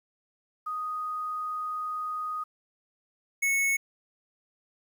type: tone pair in turn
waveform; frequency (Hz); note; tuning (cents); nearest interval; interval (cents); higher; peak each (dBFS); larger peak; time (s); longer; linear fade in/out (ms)
sine / square; 1244.5 / 2203; D#6 / C#7; 0 / -11; minor seventh; 989; second; -30 / -24; second; 0.66-2.44 / 3.42-3.77; first; 10
effects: 10-bit